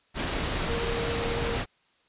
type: tone in noise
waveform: sine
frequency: 466.2 Hz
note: A#4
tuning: in tune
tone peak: -31 dBFS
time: 0.66-1.6 s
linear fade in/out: 50 ms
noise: pink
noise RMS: -29 dBFS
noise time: 0.14-1.66 s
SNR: -5 dB
effects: white hiss -66 dBFS RMS until 2.08 s + resampled to 8000 Hz